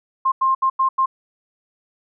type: tone bursts at uneven times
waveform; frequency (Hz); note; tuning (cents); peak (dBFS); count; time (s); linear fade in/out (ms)
sine; 1059; C6; +21; -14; 5; 0.25-0.32 / 0.41-0.55 / 0.62-0.7 / 0.79-0.89 / 0.98-1.06; 10
effects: none